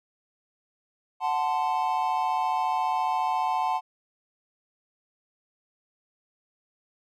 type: chord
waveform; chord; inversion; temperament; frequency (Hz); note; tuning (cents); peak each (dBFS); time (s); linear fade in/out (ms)
triangle; F# diminished; none; equal with one note detuned; 740 / 880 / 1034.5; F#5 / A5 / C6; 0 / 0 / -20; -26 / -25 / -28; 1.2-3.81; 50
effects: none